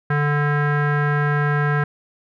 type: tone with low-pass filter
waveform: square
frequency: 146.5 Hz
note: D3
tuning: 4 cents flat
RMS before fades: -19 dBFS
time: 0.1-1.84 s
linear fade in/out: 5 ms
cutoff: 1600 Hz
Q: 4.8
effects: none